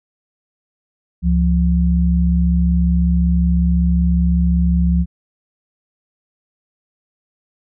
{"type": "tone pair together", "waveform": "sine", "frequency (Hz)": [69.22, 174.61], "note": ["C#2", "F3"], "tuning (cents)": [-2, 0], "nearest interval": "octave + major third", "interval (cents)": 1602, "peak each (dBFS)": [-14, -15], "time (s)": [1.22, 5.06], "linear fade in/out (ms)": 50, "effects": []}